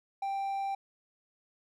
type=tone; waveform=triangle; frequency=786 Hz; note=G5; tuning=4 cents sharp; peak=-29 dBFS; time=0.22-0.75 s; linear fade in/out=5 ms; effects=none